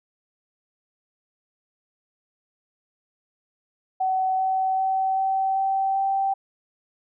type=tone with pitch steps; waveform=sine; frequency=755 / 759.8 / 764.7 / 769.5 / 774.4 / 779.4 Hz; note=F#5 / F#5 / G5 / G5 / G5 / G5; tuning=+35 / +46 / -43 / -32 / -21 / -10 cents; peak=-20 dBFS; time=4-6.34 s; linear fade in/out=10 ms; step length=390 ms; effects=none